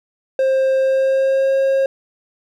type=tone with pitch glide; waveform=triangle; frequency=530 to 539.3 Hz; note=C5 to C#5; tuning=+22 to -48 cents; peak=-11 dBFS; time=0.39-1.86 s; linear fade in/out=2 ms; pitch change=+30 cents; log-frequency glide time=0.79-1.54 s; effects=none